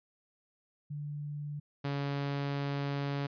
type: tone pair in turn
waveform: sine / sawtooth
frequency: 146.83 / 141.2 Hz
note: D3 / C#3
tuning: 0 / +32 cents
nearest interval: minor second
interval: 68 cents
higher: first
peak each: -36 / -28 dBFS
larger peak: second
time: 0.9-1.6 / 1.84-3.27 s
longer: second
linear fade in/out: 10 ms
effects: resampled to 11025 Hz

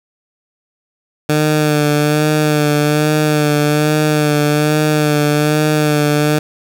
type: tone with vibrato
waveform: 15% pulse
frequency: 150.4 Hz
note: D3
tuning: 42 cents sharp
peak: -5 dBFS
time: 1.29-6.39 s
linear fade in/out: 5 ms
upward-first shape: sine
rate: 1.2 Hz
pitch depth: 29 cents each way
effects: none

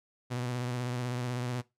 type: tone with vibrato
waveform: sawtooth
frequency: 123.47 Hz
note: B2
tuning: in tune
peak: -28 dBFS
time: 0.3-1.62 s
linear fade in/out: 20 ms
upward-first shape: sine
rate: 16 Hz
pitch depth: 42 cents each way
effects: noise-tail reverb RT60 0.2 s tail -19 dB re dry + low-pass 10000 Hz 12 dB/octave

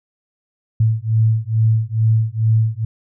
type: beating tone pair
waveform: sine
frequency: 110 / 112.3 Hz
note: A2 / A2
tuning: 0 / +36 cents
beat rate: 2.3 Hz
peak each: -16 dBFS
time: 0.8-2.85 s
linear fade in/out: 5 ms
effects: none

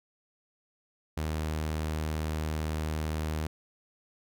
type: tone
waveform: sawtooth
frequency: 77.78 Hz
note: D#2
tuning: in tune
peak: -26 dBFS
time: 1.17-3.47 s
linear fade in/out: 5 ms
effects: none

